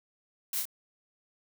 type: noise with echo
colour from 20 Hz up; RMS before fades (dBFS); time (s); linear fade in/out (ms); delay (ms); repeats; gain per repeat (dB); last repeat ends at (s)
blue; -33; 0.53-0.6; 2; 27; 2; -2; 0.654
effects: none